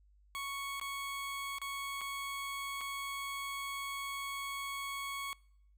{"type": "tone with dropouts", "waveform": "20% pulse", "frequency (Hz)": 1108.7, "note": "C#6", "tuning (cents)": 0, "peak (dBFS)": -33, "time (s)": [0.35, 5.33], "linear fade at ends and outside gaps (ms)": 0, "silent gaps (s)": [[0.798, 0.813], [1.584, 1.616], [2.01, 2.015], [2.809, 2.813]], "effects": ["noise-tail reverb RT60 0.7 s tail -25 dB re dry", "added 50 Hz sine -62 dBFS peak until 5.77 s"]}